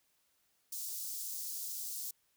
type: high-pass noise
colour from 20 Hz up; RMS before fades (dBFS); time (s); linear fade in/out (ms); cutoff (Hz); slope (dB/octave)
white; -41; 0.72-2.11; 5; 4900; 24
effects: white hiss -75 dBFS RMS until 2.36 s